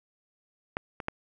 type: clicks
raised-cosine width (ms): 0.5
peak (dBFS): -14 / -21 / -14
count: 3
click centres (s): 0.769 / 1.002 / 1.084
effects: none